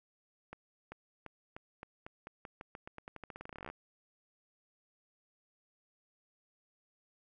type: accelerating click train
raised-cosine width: 0.5 ms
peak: -30 dBFS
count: 30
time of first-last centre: 0.53-3.7 s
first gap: 390 ms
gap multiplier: 0.88
effects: none